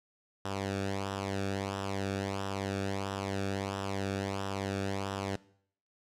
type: tone with flanger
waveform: sawtooth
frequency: 98 Hz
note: G2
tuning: in tune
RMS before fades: -35 dBFS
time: 0.45-5.36 s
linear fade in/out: 0 ms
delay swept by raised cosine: 0.45 to 1 ms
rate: 1.5 Hz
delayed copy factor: -0.7
effects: noise-tail reverb RT60 0.6 s tail -20 dB re dry + low-pass 8000 Hz 12 dB/octave